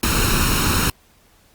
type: noise with comb filter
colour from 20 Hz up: pink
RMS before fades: -18 dBFS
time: 0.03-0.9 s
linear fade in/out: 2 ms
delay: 0.74 ms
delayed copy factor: +0.65
effects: pink hiss -55 dBFS RMS until 1.54 s + Opus 48 kbps